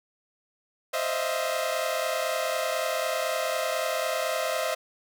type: tone cluster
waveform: sawtooth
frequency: 523 / 614 / 644 / 688 Hz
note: C5 / D#5 / E5 / F5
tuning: -1 / -23 / -41 / -26 cents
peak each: -28 / -29 / -26 / -30 dBFS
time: 0.93-4.75 s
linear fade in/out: 10 ms
effects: none